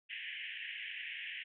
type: band-pass noise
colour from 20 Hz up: white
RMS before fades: -44 dBFS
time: 0.09-1.44 s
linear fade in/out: 20 ms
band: 1700 to 3100 Hz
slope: 96 dB/octave
effects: none